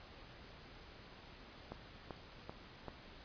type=click train; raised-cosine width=1 ms; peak=-30 dBFS; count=4; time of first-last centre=1.72-2.883 s; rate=2.58 Hz; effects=pink hiss -56 dBFS RMS until 3.24 s + resampled to 11025 Hz